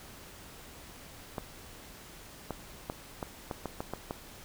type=clicks; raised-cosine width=1 ms; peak=-20 dBFS; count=9; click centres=1.382 / 2.507 / 2.899 / 3.228 / 3.512 / 3.657 / 3.805 / 3.936 / 4.109 s; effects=pink hiss -50 dBFS RMS until 4.44 s